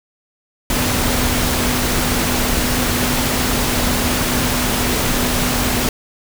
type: tone in noise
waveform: sine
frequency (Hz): 246.9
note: B3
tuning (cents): 0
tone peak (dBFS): -23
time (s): 0.7-5.89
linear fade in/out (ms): 2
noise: pink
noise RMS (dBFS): -18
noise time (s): 0.7-5.89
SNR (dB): -8
effects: none